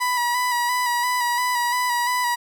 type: tone with vibrato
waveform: 30% pulse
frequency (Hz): 978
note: B5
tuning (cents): -17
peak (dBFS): -17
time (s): 0-2.36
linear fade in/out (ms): 20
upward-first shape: square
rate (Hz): 2.9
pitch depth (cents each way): 27
effects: none